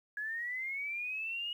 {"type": "linear sweep", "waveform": "sine", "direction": "up", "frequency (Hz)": [1668, 2900], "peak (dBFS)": -35, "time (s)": [0.17, 1.53], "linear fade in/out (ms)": 2, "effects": ["11-bit"]}